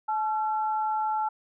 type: tone pair together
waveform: sine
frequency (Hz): 863 / 1355.4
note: A5 / E6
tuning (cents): -34 / +48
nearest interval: minor sixth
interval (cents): 782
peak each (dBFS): -25 / -34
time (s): 0.08-1.29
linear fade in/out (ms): 10
effects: none